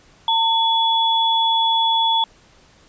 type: tone pair together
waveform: sine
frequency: 905 / 3399 Hz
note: A5 / G#7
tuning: +48 / +39 cents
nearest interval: octave + major seventh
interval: 2291 cents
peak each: -17 / -18 dBFS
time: 0.28-2.24 s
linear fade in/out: 2 ms
effects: pink hiss -52 dBFS RMS until 2.88 s + resampled to 16000 Hz